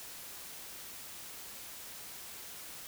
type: silence
effects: white hiss -47 dBFS RMS until 2.87 s